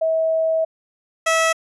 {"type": "tone pair in turn", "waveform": ["sine", "15% pulse"], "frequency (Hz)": [645, 650.6], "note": ["E5", "E5"], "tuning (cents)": [-38, -23], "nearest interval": "unison", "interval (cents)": 15, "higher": "second", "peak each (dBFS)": [-16, -9], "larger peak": "second", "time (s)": [[0.01, 0.65], [1.26, 1.53]], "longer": "first", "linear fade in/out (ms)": 10, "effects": ["resampled to 24000 Hz"]}